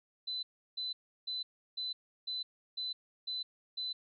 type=tone bursts; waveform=sine; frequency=4017 Hz; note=B7; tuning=29 cents sharp; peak=-35 dBFS; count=8; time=0.27-3.93 s; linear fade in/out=10 ms; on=160 ms; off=340 ms; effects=none